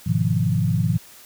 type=chord; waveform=sine; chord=F half-diminished seventh; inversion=first; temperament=equal with one note detuned; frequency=103.47 / 123.47 / 155.56 / 174.61 Hz; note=Ab2 / Cb3 / Eb3 / F3; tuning=-6 / 0 / 0 / 0 cents; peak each=-23 dBFS; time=0.06-0.98 s; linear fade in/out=10 ms; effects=white hiss -46 dBFS RMS until 1.25 s